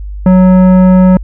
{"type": "tone with tanh clipping", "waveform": "sine", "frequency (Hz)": 185, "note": "F#3", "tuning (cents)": 0, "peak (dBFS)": -4, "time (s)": [0.26, 1.17], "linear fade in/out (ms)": 2, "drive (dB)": 13, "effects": ["added 50 Hz sine -19 dBFS peak until 1.23 s"]}